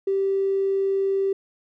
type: tone with tanh clipping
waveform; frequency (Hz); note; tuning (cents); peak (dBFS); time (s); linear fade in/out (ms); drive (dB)
triangle; 390; G4; -9; -19; 0.07-1.33; 5; 2
effects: none